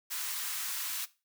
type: high-pass noise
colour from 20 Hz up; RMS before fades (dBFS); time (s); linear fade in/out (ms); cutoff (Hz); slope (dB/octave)
white; -36; 0.1-1.06; 20; 1000; 24
effects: noise-tail reverb RT60 0.3 s tail -18 dB re dry